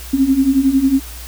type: beating tone pair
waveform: sine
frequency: 261.6 / 272.6 Hz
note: C4 / C#4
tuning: 0 / -29 cents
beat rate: 11 Hz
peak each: -16 / -12 dBFS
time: 0.13-1 s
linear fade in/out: 10 ms
effects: added 60 Hz sine -31 dBFS peak until 1.27 s + white hiss -35 dBFS RMS until 1.27 s